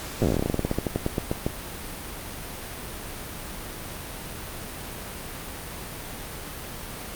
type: slowing click train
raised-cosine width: 2 ms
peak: -10 dBFS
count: 26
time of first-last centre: 0.22-1.465 s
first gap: 8 ms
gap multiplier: 1.13
effects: pink hiss -36 dBFS RMS until 7.15 s + Opus 48 kbps